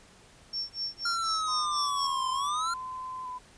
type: tone with tremolo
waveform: sine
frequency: 5450 Hz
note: F8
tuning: 43 cents flat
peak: -29 dBFS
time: 0.53-2.07 s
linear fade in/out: 5 ms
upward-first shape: sine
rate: 4.1 Hz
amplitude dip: 100%
type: exponential two-way sweep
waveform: square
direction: down then up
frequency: 1396.9 to 1034 to 1396.9 Hz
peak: -29 dBFS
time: 1.05-2.74 s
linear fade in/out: 5 ms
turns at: 2.31 s
type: tone with vibrato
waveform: sine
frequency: 1015 Hz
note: B5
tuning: 47 cents sharp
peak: -35 dBFS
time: 1.47-3.39 s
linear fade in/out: 20 ms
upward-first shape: square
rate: 0.84 Hz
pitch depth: 19 cents each way
effects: pink hiss -56 dBFS RMS until 3.57 s + resampled to 22050 Hz